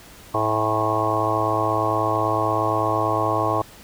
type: harmonic tone with a mistuned harmonic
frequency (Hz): 108.8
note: A2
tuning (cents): -19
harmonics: 1 / 3 / 4 / 5 / 6 / 7 / 8 / 9 / 10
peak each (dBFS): -28 / -28 / -29 / -30 / -26 / -29 / -28 / -29 / -24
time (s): 0.34-3.62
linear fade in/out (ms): 5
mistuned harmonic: 8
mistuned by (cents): -66
effects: pink hiss -45 dBFS RMS until 3.83 s